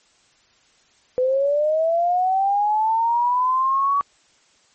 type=linear sweep; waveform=sine; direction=up; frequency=499.9 to 1139 Hz; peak=-16 dBFS; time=1.18-4.01 s; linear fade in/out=0 ms; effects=white hiss -58 dBFS RMS until 4.74 s + MP3 32 kbps